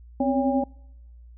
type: tone cluster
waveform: sine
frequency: 258.3 / 269.1 / 561 / 805 Hz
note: C4 / C4 / C#5 / G5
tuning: -22 / +49 / +21 / +46 cents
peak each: -23 / -28 / -26 / -28 dBFS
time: 0.2-0.64 s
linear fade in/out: 5 ms
effects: noise-tail reverb RT60 0.9 s tail -26 dB re dry + added 59 Hz sine -44 dBFS peak until 1.37 s